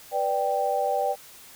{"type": "chord", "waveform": "sine", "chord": "G major", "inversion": "first", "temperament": "equal", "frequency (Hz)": [493.9, 587.3, 784], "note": ["B4", "D5", "G5"], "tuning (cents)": [0, 0, 0], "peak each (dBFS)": [-29, -27, -25], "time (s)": [0.11, 1.16], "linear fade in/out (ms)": 50, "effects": ["white hiss -48 dBFS RMS until 1.55 s"]}